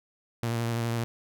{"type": "tone with vibrato", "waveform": "sawtooth", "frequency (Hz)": 116.54, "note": "A#2", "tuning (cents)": 0, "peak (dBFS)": -23, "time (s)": [0.43, 1.04], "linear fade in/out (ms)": 0, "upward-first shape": "sine", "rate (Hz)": 12, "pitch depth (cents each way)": 24, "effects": []}